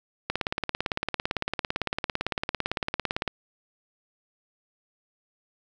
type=click train; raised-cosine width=0.3 ms; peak=-10 dBFS; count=54; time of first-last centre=0.3-3.278 s; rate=17.8 Hz; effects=none